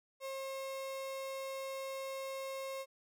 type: tone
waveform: 35% pulse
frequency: 537 Hz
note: C5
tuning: 45 cents sharp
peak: -38 dBFS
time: 0.2-2.86 s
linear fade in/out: 50 ms
effects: none